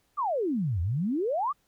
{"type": "exponential two-way sweep", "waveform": "sine", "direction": "down then up", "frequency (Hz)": [1244, 80.1, 1244], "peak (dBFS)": -25, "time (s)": [0.17, 1.53], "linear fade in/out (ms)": 20, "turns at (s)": 0.81, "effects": ["pink hiss -70 dBFS RMS until 1.67 s"]}